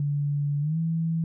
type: tone with pitch glide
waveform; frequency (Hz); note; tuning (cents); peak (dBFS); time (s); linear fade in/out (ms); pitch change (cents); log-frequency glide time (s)
sine; 144.3 to 163.85; D3 to E3; -30 to -10; -23; 0-1.24; 2; +220; 0.6-0.78
effects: none